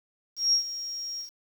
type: tone with ADSR envelope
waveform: sine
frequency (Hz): 5590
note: F8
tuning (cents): +1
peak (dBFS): -18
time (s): 0.36-1.31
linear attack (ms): 170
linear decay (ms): 99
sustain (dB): -14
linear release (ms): 120
effects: 8-bit